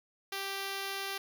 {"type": "tone", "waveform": "5% pulse", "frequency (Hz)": 392, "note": "G4", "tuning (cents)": 0, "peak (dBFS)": -24, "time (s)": [0.32, 1.18], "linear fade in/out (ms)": 5, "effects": []}